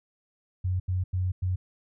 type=tone bursts at uneven times; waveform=sine; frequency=91.9 Hz; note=F#2; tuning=11 cents flat; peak=-24 dBFS; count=4; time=0.64-0.8 / 0.88-1.04 / 1.13-1.32 / 1.42-1.56 s; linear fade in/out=10 ms; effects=none